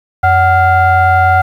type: tone with frequency modulation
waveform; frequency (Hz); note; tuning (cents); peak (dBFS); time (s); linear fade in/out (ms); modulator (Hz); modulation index
sine; 746; F#5; +14; -5; 0.23-1.42; 10; 657; 0.99
effects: tanh soft clip ceiling -1 dBFS + 7-bit